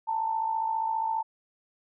sine tone with amplitude modulation, 892 Hz, A5, 23 cents sharp, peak -23 dBFS, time 0.07-1.23 s, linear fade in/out 20 ms, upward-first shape sine, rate 54.9 Hz, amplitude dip 60%, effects none

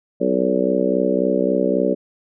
harmonic tone with a mistuned harmonic, 63.7 Hz, C2, 46 cents flat, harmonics 3 / 4 / 5 / 6 / 7 / 8 / 9, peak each -24 / -23 / -24 / -24 / -22 / -27 / -22 dBFS, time 0.2-1.95 s, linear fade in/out 20 ms, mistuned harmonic 9, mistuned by -15 cents, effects none

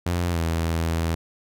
sawtooth tone with pitch glide, 87.31 to 82.41 Hz, F2 to E2, 0 to 0 cents, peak -18 dBFS, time 0.06-1.15 s, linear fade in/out 5 ms, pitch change -100 cents, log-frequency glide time 0.3-0.39 s, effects none

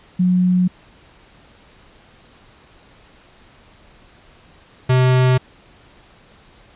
sine / square tone pair in turn, 181.4 / 128.02 Hz, F#3 / C3, -34 / -37 cents, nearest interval tritone, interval 603 cents, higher first, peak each -12 dBFS, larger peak neither, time 0.19-0.68 / 4.89-5.38 s, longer neither, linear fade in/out 10 ms, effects pink hiss -49 dBFS RMS until 6.75 s + resampled to 8000 Hz

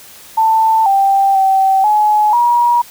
sine tone with pitch steps, 888 / 785 / 771 / 846 / 956 Hz, A5 / G5 / G5 / G#5 / A#5, +16 / +2 / -29 / +32 / +43 cents, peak -8 dBFS, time 0.37-2.82 s, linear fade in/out 10 ms, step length 490 ms, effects white hiss -38 dBFS RMS until 2.9 s

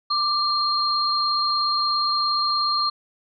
sine tone pair together, 1181 / 4209 Hz, D6 / C8, +9 / +9 cents, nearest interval octave + minor seventh, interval 2200 cents, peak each -22 dBFS, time 0.1-2.9 s, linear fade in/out 10 ms, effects none

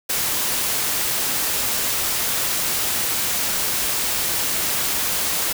white noise, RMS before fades -22 dBFS, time 0.09-5.53 s, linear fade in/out 10 ms, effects none

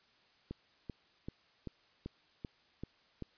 click train, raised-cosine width 3 ms, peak -28 dBFS, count 8, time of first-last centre 0.51-3.223 s, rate 2.58 Hz, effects white hiss -68 dBFS RMS until 3.37 s + resampled to 11025 Hz

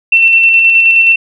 sine tone with tremolo, 2694 Hz, E7, 37 cents sharp, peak -3 dBFS, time 0.12-1.16 s, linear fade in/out 5 ms, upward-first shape square, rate 9.5 Hz, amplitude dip 25%, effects none

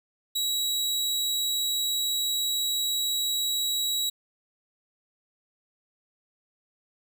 sawtooth tone, 3878 Hz, B7, 32 cents flat, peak -22 dBFS, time 0.35-4.1 s, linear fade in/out 10 ms, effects none

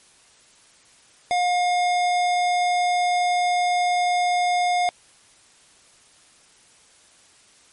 sine tone with hard clipping, 714 Hz, F5, 38 cents sharp, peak -20 dBFS, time 1.31-4.89 s, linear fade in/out 0 ms, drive 17 dB, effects white hiss -54 dBFS RMS until 7.72 s + MP3 48 kbps

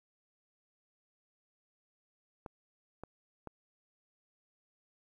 clicks, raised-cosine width 1 ms, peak -29 dBFS, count 3, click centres 2.462 / 3.036 / 3.473 s, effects 11-bit

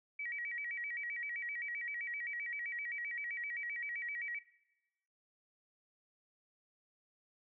sine tone with vibrato, 2093 Hz, C7, in tune, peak -38 dBFS, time 0.19-4.39 s, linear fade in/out 5 ms, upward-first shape square, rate 7.7 Hz, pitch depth 160 cents each way, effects noise-tail reverb RT60 1.0 s tail -19 dB re dry

